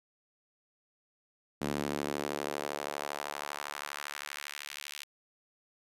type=tone with high-pass filter sweep; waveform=sawtooth; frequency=72.6 Hz; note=D2; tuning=19 cents flat; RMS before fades=-38 dBFS; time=1.61-5.04 s; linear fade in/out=10 ms; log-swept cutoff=220 to 2900 Hz; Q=1.2; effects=resampled to 32000 Hz